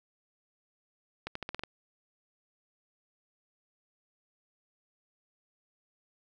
accelerating click train, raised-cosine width 0.3 ms, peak -20 dBFS, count 7, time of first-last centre 1.27-1.636 s, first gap 84 ms, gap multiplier 0.87, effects none

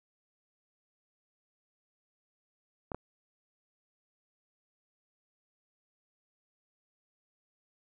clicks, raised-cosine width 1 ms, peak -22 dBFS, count 2, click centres 2.918 / 2.946 s, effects none

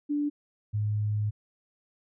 sine tone pair in turn, 292.3 / 105.33 Hz, D4 / G#2, -8 / +25 cents, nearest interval octave + tritone, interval 1767 cents, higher first, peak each -25 dBFS, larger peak neither, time 0.09-0.3 / 0.73-1.31 s, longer second, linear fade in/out 20 ms, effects none

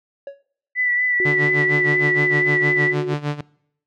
triangle tone with exponential decay, 558 Hz, C#5, 11 cents sharp, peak -24 dBFS, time 0.27-0.43 s, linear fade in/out 2 ms, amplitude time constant 33 ms
sine tone with vibrato, 1977 Hz, B6, 1 cent sharp, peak -16 dBFS, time 0.75-2.95 s, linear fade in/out 50 ms, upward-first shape sine, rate 4.2 Hz, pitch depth 24 cents each way
sine tone with pitch glide, 370 to 365.8 Hz, F#4 to F#4, 0 to -20 cents, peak -22 dBFS, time 1.2-3.14 s, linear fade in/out 0 ms, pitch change -20 cents, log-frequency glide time 1.72-1.81 s
sawtooth tone with tremolo, 146.83 Hz, D3, in tune, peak -15 dBFS, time 1.25-3.41 s, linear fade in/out 5 ms, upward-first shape sine, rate 6.5 Hz, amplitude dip 85%
effects noise-tail reverb RT60 0.7 s tail -23 dB re dry + low-pass 4000 Hz 12 dB/octave

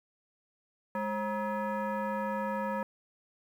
sine tone with frequency modulation, 207.7 Hz, G#3, in tune, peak -30 dBFS, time 0.95-2.83 s, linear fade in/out 2 ms, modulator 744 Hz, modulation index 1.5, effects 10-bit

